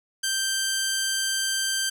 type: tone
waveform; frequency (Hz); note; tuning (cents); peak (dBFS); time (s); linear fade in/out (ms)
10% pulse; 1568; G6; 0; -15; 0.23-1.9; 10
effects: none